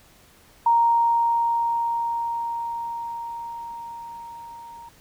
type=tone with level ramp; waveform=sine; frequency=932.3 Hz; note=A#5; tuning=in tune; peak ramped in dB=-14 to -39 dBFS; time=0.66-4.89 s; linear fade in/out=5 ms; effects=pink hiss -54 dBFS RMS until 5 s